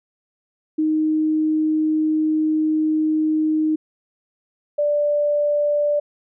sine tone pair in turn, 311.1 / 587.3 Hz, D#4 / D5, 0 / 0 cents, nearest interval major seventh, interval 1100 cents, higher second, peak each -16 dBFS, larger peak neither, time 0.78-3.76 / 4.78-6 s, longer first, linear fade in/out 10 ms, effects none

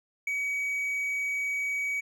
triangle tone with ADSR envelope, 2266 Hz, C#7, 37 cents sharp, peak -23 dBFS, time 0.27-2.01 s, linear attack 5 ms, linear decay 6 ms, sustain -3 dB, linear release 16 ms, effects none

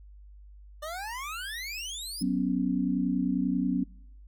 25% pulse exponential sweep, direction up, 587.3 to 5274 Hz, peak -31 dBFS, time 0.82-2.23 s, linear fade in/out 10 ms
sine chord, F# suspended fourth, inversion none, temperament equal, 185 / 246.9 / 277.2 Hz, F#3 / B3 / C#4, 0 / 0 / 0 cents, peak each -29 dBFS, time 2.21-3.84 s, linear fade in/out 10 ms
effects noise-tail reverb RT60 0.7 s tail -25 dB re dry + added 50 Hz sine -47 dBFS peak until 4.27 s

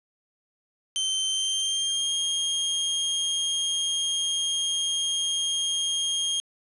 sawtooth tone with pitch glide, 3108 to 3234 Hz, G7 to G#7, -16 to -47 cents, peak -21 dBFS, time 0.96-6.4 s, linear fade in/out 0 ms, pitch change +69 cents, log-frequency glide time 1.28-2.13 s, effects resampled to 24000 Hz + 8-bit

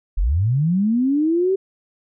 sine linear sweep, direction up, 34.65 to 392 Hz, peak -15 dBFS, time 0.17-1.56 s, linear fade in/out 10 ms, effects none

